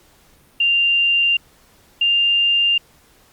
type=tone pair in turn; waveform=sine; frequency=2787 / 2797 Hz; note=F7 / F7; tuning=-4 / +2 cents; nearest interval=unison; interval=6 cents; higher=second; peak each=-13 dBFS; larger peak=neither; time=0.6-1.37 / 2.01-2.78 s; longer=neither; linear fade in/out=5 ms; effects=pink hiss -53 dBFS RMS until 3.32 s + Opus 48 kbps